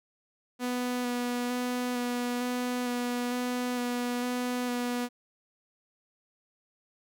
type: tone with vibrato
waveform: sawtooth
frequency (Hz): 245.8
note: B3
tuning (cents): -8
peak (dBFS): -25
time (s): 0.59-5.09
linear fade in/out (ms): 50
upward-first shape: square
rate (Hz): 1.1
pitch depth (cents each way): 12
effects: none